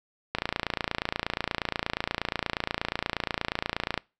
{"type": "click train", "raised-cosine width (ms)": 0.3, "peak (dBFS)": -10, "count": 104, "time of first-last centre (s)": [0.35, 3.977], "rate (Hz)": 28.4, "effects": ["noise-tail reverb RT60 0.3 s tail -25 dB re dry"]}